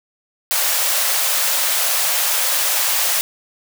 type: high-pass noise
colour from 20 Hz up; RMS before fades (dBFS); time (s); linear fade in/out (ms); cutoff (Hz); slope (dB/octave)
white; -18; 0.51-3.21; 0; 490; 96
effects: none